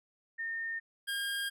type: tone pair in turn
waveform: sine / 25% pulse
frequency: 1824 / 1614.7 Hz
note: A#6 / G#6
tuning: -38 / -49 cents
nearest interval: major second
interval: 211 cents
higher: first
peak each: -34 / -29 dBFS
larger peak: second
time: 0.38-0.8 / 1.07-1.5 s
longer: second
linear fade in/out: 20 ms
effects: none